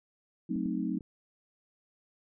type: chord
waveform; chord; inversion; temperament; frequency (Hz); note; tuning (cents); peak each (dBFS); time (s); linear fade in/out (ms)
sine; F# diminished seventh; none; equal; 185 / 220 / 261.6 / 311.1; F#3 / A3 / C4 / Eb4; 0 / 0 / 0 / 0; -35; 0.49-0.99; 10
type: clicks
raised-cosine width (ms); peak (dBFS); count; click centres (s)
3; -34; 3; 0.56 / 0.659 / 1.008
effects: none